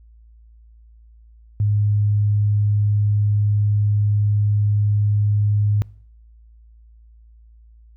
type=tone; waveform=sine; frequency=103.83 Hz; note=G#2; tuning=in tune; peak=-15 dBFS; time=1.6-5.82 s; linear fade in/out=0 ms; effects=noise-tail reverb RT60 0.6 s tail -25 dB re dry + added 56 Hz sine -45 dBFS peak until 7.96 s